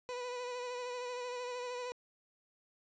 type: tone with vibrato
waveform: 30% pulse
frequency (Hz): 493.9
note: B4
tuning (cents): 0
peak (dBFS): -36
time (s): 0.09-1.92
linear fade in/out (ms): 0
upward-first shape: sine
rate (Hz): 13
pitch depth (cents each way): 29
effects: resampled to 16000 Hz + 12-bit